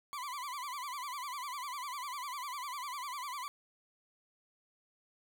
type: tone with vibrato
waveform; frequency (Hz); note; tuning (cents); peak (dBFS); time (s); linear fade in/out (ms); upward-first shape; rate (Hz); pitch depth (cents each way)
40% pulse; 1077; C6; +50; -38; 0.13-3.48; 0; sine; 10; 160
effects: 13-bit